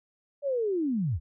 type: linear sweep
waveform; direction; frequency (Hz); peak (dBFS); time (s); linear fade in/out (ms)
sine; down; 585 to 61.6; -25; 0.42-1.2; 50
effects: none